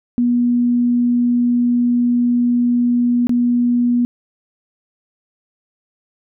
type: tone with dropouts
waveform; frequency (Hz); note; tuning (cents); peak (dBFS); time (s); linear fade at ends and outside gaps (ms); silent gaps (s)
sine; 242; B3; -35; -12; 0.18-4.05; 0; 3.27-3.294
effects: none